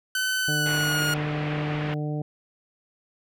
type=tone with pitch glide; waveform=sawtooth; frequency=1517 to 1431.9 Hz; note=F#6 to F6; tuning=+43 to +43 cents; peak=-20 dBFS; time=0.15-1.14 s; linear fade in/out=2 ms; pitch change=-100 cents; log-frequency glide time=0.41-1.02 s
type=harmonic tone; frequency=149.9 Hz; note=D3; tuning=36 cents sharp; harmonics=1 / 2 / 3 / 4 / 5; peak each=-27 / -33 / -37 / -39 / -41 dBFS; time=0.48-2.22 s; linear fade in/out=2 ms
type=low-pass noise; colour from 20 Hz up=white; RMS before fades=-35 dBFS; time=0.66-1.94 s; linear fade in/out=0 ms; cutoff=2600 Hz; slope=24 dB/octave
effects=none